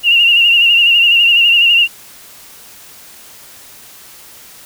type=tone with vibrato; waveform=sine; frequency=2794 Hz; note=F7; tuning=in tune; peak=-6 dBFS; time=0.03-1.88 s; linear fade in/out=50 ms; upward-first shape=sine; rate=12 Hz; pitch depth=52 cents each way; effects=white hiss -38 dBFS RMS until 4.65 s